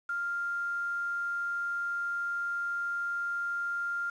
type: tone with quantisation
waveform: sine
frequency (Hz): 1396.9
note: F6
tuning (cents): 0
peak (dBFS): -30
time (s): 0.09-4.1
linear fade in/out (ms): 5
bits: 8
effects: low-pass 6000 Hz 12 dB/octave